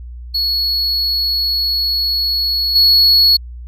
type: tone with level steps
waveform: triangle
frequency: 4365 Hz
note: C#8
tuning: 28 cents flat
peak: -13 / -6 dBFS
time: 0.34-3.37 s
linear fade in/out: 10 ms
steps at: 2.75 s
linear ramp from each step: 10 ms
effects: added 60 Hz sine -28 dBFS peak until 3.67 s